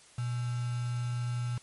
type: tone with quantisation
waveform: sine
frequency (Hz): 121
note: B2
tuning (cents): -35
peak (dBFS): -30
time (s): 0.18-1.58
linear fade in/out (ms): 5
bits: 7
effects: white hiss -57 dBFS RMS until 1.62 s + MP3 48 kbps